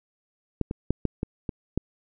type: clicks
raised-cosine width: 3 ms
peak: -11 / -16 / -9 / -10 / -14 / -16 / -11 dBFS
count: 7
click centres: 0.613 / 0.711 / 0.906 / 1.053 / 1.231 / 1.492 / 1.776 s
effects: none